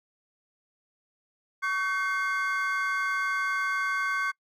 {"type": "tone cluster", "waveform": "triangle", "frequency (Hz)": [1127, 1537, 2137], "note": ["C#6", "G6", "C7"], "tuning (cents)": [28, -35, 36], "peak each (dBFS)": [-28, -27, -31], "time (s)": [1.62, 4.32], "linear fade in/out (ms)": 20, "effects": ["noise-tail reverb RT60 0.1 s tail -25 dB re dry"]}